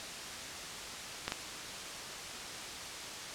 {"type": "clicks", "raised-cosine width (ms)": 0.2, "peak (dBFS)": -15, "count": 2, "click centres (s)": [1.28, 1.321], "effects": ["white hiss -42 dBFS RMS until 3.34 s", "low-pass 7000 Hz 12 dB/octave"]}